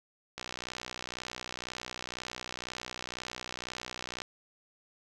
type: click train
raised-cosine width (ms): 0.2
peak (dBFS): -20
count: 239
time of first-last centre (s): 0.38-4.219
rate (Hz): 62
effects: none